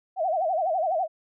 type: tone with vibrato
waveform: sine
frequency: 693 Hz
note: F5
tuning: 14 cents flat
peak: -22 dBFS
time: 0.16-1.08 s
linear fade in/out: 50 ms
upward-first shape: sine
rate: 12 Hz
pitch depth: 190 cents each way
effects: none